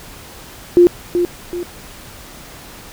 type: tone with echo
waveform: sine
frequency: 350.9 Hz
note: F4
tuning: 8 cents sharp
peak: -4 dBFS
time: 0.77-0.87 s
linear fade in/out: 0 ms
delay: 380 ms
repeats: 2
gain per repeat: -8 dB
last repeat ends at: 1.63 s
effects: pink hiss -37 dBFS RMS until 2.92 s